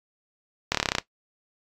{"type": "slowing click train", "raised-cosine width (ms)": 0.2, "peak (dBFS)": -4, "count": 10, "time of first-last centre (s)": [0.72, 0.984], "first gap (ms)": 26, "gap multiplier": 1.03, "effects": ["noise-tail reverb RT60 0.1 s tail -17 dB re dry", "AAC 64 kbps"]}